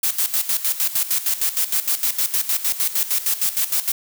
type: noise with tremolo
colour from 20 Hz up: blue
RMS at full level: -19 dBFS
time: 0.03-3.92 s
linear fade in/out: 5 ms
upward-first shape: square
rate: 6.5 Hz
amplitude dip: 75%
effects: none